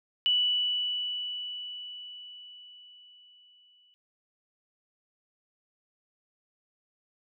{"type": "tone with exponential decay", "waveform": "sine", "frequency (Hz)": 2960, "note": "F#7", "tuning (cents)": 0, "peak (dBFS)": -21, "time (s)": [0.26, 3.94], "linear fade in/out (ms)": 0, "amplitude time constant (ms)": 800, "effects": []}